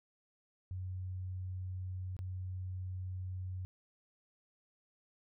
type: tone with dropouts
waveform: sine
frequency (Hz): 92.4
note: F#2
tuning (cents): -2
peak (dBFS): -38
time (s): 0.71-3.65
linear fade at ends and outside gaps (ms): 0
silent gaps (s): 2.166-2.19
effects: none